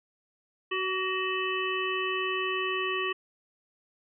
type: harmonic tone with a mistuned harmonic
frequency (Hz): 374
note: F#4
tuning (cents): +19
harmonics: 1 / 3 / 5 / 7 / 8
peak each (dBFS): -32 / -33 / -35 / -34 / -36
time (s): 0.71-3.13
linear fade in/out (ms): 10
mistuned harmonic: 3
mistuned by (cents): +24
effects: none